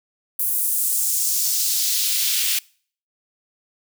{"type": "noise with high-pass filter sweep", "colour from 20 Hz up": "white", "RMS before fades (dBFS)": -21, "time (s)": [0.39, 2.59], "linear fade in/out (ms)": 5, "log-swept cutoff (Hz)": [12000, 2600], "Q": 1.4, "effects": ["noise-tail reverb RT60 0.5 s tail -25 dB re dry"]}